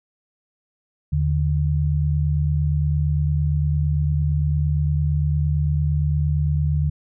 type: tone pair together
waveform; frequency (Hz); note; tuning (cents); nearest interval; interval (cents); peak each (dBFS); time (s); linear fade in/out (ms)
sine; 79.4 / 148.17; D#2 / D3; +36 / +16; major seventh; 1080; -20; 1.12-6.9; 10
effects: none